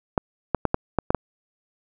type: clicks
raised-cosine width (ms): 1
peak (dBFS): -5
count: 7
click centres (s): 0.178 / 0.547 / 0.653 / 0.744 / 0.987 / 1.105 / 1.147
effects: none